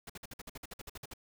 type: noise bursts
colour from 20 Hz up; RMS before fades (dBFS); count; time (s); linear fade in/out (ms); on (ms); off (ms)
pink; -45; 14; 0.07-1.137; 5; 27; 53
effects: none